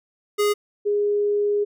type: tone pair in turn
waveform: square / sine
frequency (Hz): 414 / 411.9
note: G#4 / G#4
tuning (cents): -5 / -14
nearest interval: unison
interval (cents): 9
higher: first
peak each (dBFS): -18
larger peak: neither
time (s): 0.38-0.54 / 0.85-1.65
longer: second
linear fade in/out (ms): 20
effects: none